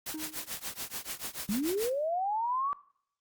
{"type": "noise with tremolo", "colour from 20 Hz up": "white", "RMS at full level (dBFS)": -35, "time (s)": [0.06, 1.92], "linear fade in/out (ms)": 5, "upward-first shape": "triangle", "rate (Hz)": 6.9, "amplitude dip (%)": 100}
{"type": "tone with exponential decay", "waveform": "triangle", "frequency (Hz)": 311.1, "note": "D#4", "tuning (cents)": 0, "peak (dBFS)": -32, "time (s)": [0.14, 0.54], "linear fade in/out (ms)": 5, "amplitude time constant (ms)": 86}
{"type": "linear sweep", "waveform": "sine", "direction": "up", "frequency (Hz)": [188.6, 1159], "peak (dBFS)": -28, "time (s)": [1.49, 2.73], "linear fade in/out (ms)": 0}
{"effects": ["noise-tail reverb RT60 0.6 s tail -20 dB re dry", "Opus 48 kbps"]}